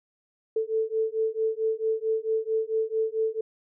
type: beating tone pair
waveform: sine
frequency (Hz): 440 / 444.5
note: A4 / A4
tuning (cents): 0 / +18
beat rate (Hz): 4.5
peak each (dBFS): -27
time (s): 0.56-3.41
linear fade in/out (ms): 5
effects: none